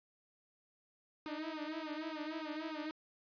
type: tone with flanger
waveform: sawtooth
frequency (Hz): 311.1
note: D#4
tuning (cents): 0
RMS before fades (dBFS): -42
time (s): 1.26-2.91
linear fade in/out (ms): 0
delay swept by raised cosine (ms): 0.77 to 5.97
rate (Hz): 3.4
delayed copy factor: +1
effects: resampled to 11025 Hz